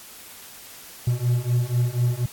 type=beating tone pair; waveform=triangle; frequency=120 / 124.1 Hz; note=B2 / B2; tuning=-49 / +9 cents; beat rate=4.1 Hz; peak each=-21 / -20 dBFS; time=1.07-2.26 s; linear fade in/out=5 ms; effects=white hiss -43 dBFS RMS until 2.32 s + AAC 64 kbps